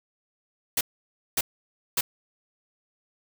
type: noise bursts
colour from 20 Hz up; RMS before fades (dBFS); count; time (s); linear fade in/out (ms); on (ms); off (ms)
white; -24; 3; 0.77-2.01; 5; 40; 560
effects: none